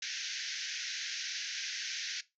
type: band-pass noise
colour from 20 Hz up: white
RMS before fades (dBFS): -39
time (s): 0.02-2.21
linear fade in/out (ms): 5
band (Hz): 1500 to 6400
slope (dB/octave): 96
effects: noise-tail reverb RT60 0.2 s tail -17 dB re dry